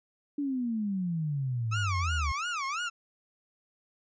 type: exponential sweep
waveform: sine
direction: down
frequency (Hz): 293.7 to 69.8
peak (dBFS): -28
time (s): 0.38-2.32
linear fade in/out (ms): 5
type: tone with vibrato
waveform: 30% pulse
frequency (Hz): 1247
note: D#6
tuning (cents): +3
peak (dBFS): -28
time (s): 1.71-2.9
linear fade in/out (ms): 20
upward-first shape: sine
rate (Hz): 2.9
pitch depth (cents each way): 260
effects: resampled to 16000 Hz